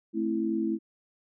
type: chord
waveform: sine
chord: A minor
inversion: none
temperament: just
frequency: 220 / 264 / 330 Hz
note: A3 / C4 / E4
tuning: 0 / +16 / +2 cents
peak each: -30 / -34 / -28 dBFS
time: 0.13-0.79 s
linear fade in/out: 50 ms
effects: none